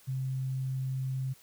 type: tone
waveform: sine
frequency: 131.7 Hz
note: C3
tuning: 12 cents sharp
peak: -30 dBFS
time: 0.07-1.34 s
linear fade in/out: 20 ms
effects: white hiss -59 dBFS RMS until 1.42 s